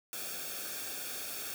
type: noise with comb filter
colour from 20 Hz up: white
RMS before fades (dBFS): -40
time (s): 0.13-1.54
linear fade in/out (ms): 0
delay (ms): 1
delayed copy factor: -0.7
effects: none